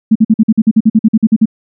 sine tone bursts, 220 Hz, A3, in tune, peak -3 dBFS, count 15, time 0.11-1.457 s, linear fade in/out 10 ms, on 45 ms, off 48 ms, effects none

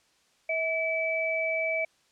sine tone pair together, 645.7 / 2301 Hz, E5 / D7, -36 / -36 cents, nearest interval octave + minor seventh, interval 2200 cents, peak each -29 / -28 dBFS, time 0.49-1.85 s, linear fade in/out 5 ms, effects white hiss -66 dBFS RMS until 2.11 s + low-pass 7000 Hz 12 dB/octave

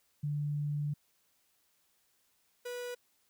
sine / 45% pulse tone pair in turn, 146.83 / 489.5 Hz, D3 / B4, 0 / -15 cents, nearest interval octave + major sixth, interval 2085 cents, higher second, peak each -31 / -38 dBFS, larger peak first, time 0.23-0.94 / 2.65-2.95 s, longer first, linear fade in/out 10 ms, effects white hiss -73 dBFS RMS until 3.29 s

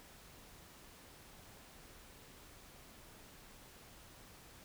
silence, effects pink hiss -58 dBFS RMS until 4.64 s

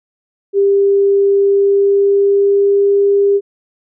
sine tone with pitch glide, 397.7 to 400.7 Hz, G4 to G4, +25 to +38 cents, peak -8 dBFS, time 0.53-3.41 s, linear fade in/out 50 ms, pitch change +13 cents, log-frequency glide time 1.39-2.92 s, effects none

